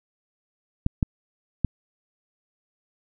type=clicks; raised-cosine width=5 ms; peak=-8 dBFS; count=3; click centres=0.864 / 1.028 / 1.647 s; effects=none